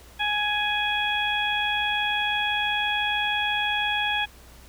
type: harmonic tone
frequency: 834 Hz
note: G#5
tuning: 7 cents sharp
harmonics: 1 / 2 / 3 / 4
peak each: -28 / -28 / -28 / -28 dBFS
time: 0.19-4.26 s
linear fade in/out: 20 ms
effects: added 60 Hz sine -49 dBFS peak until 4.68 s + pink hiss -51 dBFS RMS until 4.68 s